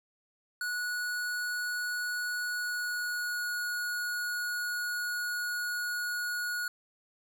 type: tone with pitch glide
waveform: square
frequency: 1464 to 1451.4 Hz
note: F#6 to F#6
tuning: -19 to -34 cents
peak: -32 dBFS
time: 0.61-6.68 s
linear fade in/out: 2 ms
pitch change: -15 cents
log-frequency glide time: 2.45-3.49 s
effects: none